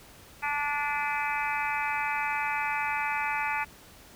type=harmonic tone with a mistuned harmonic; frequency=291.4 Hz; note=D4; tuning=13 cents flat; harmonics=3 / 4 / 5 / 6 / 7 / 8 / 9; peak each=-31 / -37 / -35 / -37 / -36 / -36 / -36 dBFS; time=0.42-3.65 s; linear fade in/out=20 ms; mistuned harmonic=9; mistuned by=-47 cents; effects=pink hiss -52 dBFS RMS until 4.15 s